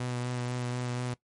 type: tone with vibrato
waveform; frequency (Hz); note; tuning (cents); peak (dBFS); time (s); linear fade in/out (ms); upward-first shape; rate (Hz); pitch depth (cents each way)
sawtooth; 123.47; B2; 0; -27; 0-1.14; 5; sine; 4.1; 16
effects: noise-tail reverb RT60 0.1 s tail -18 dB re dry + MP3 48 kbps